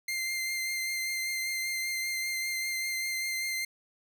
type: tone with vibrato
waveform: sawtooth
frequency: 2093 Hz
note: C7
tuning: in tune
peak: -27 dBFS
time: 0.08-3.65 s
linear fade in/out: 5 ms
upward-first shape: triangle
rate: 5.1 Hz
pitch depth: 18 cents each way
effects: none